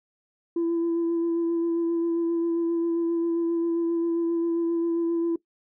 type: tone with vibrato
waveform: sine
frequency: 336.2 Hz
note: E4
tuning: 34 cents sharp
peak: -20 dBFS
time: 0.56-5.36 s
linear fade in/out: 5 ms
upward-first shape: sine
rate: 7.5 Hz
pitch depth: 16 cents each way
effects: noise-tail reverb RT60 0.1 s tail -19 dB re dry + tanh soft clip ceiling -20 dBFS